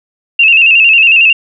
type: tone with vibrato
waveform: sine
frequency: 2683 Hz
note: E7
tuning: 30 cents sharp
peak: -3 dBFS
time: 0.39-1.33 s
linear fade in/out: 5 ms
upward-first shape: square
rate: 11 Hz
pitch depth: 56 cents each way
effects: none

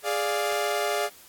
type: chord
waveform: sawtooth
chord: D diminished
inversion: second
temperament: equal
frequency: 415.3 / 587.3 / 698.5 Hz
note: Ab4 / D5 / F5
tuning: 0 / 0 / 0 cents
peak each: -25 dBFS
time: 0.03-1.1 s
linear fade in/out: 50 ms
effects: white hiss -51 dBFS RMS until 1.28 s + AAC 64 kbps

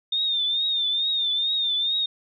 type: tone with vibrato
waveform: sine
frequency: 3631 Hz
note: A#7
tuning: 46 cents flat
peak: -21 dBFS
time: 0.12-2.06 s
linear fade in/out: 5 ms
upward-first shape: triangle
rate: 2.3 Hz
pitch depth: 84 cents each way
effects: none

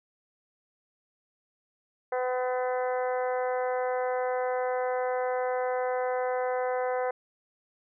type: harmonic tone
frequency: 252.5 Hz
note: B3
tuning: 39 cents sharp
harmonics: 2 / 3 / 4 / 5 / 6 / 7 / 8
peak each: -28 / -32 / -38 / -42 / -41 / -45 / -45 dBFS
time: 2.12-7.11 s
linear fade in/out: 5 ms
effects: none

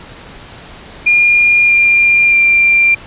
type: tone with pitch steps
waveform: sine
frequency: 2414 / 2395 / 2375 Hz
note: D7 / D7 / D7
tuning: +47 / +33 / +19 cents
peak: -6 dBFS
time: 1.06-2.95 s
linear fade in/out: 10 ms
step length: 630 ms
effects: pink hiss -34 dBFS RMS until 3.06 s + resampled to 8000 Hz

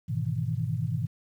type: chord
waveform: sine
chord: E major seventh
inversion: first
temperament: equal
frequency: 103.83 / 123.47 / 155.56 / 164.81 Hz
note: G#2 / B2 / D#3 / E3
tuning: 0 / 0 / 0 / 0 cents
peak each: -32 / -30 / -33 / -34 dBFS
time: 0.08-1.07 s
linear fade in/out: 20 ms
effects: 10-bit

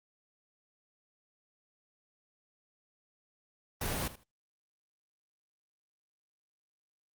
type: noise with echo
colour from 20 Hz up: pink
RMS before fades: -34 dBFS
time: 3.81-4.08 s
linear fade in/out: 5 ms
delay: 78 ms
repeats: 2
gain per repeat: -15 dB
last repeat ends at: 4.236 s
effects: Opus 32 kbps

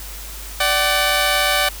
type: tone pair together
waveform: 10% pulse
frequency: 587.3 / 757.4 Hz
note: D5 / F#5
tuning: 0 / +40 cents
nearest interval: major third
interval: 440 cents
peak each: -10 dBFS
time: 0.6-1.69 s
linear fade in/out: 5 ms
effects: added 50 Hz sine -33 dBFS peak until 1.8 s + white hiss -35 dBFS RMS until 1.8 s

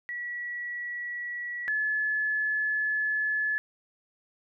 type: tone pair in turn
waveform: sine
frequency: 1935 / 1718.6 Hz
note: B6 / A6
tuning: -36 / -41 cents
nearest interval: major second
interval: 205 cents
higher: first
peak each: -32 / -25 dBFS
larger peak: second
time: 0.09-1.68 / 1.68-3.58 s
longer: second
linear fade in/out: 0 ms
effects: none

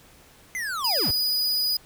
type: linear sweep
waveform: square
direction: down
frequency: 2100 to 55 Hz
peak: -28 dBFS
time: 0.55-1.11 s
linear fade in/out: 0 ms
type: tone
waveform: 45% pulse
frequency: 4942 Hz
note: D#8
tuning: 13 cents flat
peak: -21 dBFS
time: 0.84-1.77 s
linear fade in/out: 5 ms
effects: pink hiss -53 dBFS RMS until 1.85 s

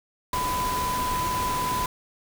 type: tone in noise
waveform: sine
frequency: 1000 Hz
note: B5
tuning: 21 cents sharp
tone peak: -25 dBFS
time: 0.33-1.86 s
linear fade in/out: 2 ms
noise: pink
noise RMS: -31 dBFS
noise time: 0.33-1.86 s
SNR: +3 dB
effects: none

